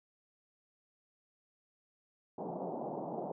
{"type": "band-pass noise", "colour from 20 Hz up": "white", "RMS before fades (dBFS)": -40, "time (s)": [2.38, 3.32], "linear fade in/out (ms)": 5, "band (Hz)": [150, 850], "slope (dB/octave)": 48, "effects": []}